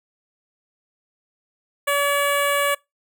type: tone with notch filter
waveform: 10% pulse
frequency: 570 Hz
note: C#5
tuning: 48 cents sharp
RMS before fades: -20 dBFS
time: 1.87-2.75 s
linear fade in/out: 10 ms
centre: 4700 Hz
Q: 0.65
effects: noise-tail reverb RT60 0.2 s tail -24 dB re dry